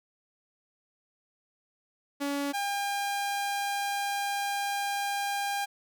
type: tone pair in turn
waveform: sawtooth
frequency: 283.1 / 803.7 Hz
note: C#4 / G5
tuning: +37 / +43 cents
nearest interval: octave + tritone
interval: 1806 cents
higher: second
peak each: -25 dBFS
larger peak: neither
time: 2.2-2.53 / 2.53-5.66 s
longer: second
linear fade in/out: 20 ms
effects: none